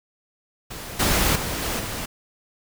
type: noise with level steps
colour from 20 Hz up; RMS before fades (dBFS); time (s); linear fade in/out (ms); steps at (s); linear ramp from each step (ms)
pink; -35 / -20 / -28 / -26 / -30; 0.7-2.06; 10; 0.99 / 1.35 / 1.62 / 1.79; 10
effects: none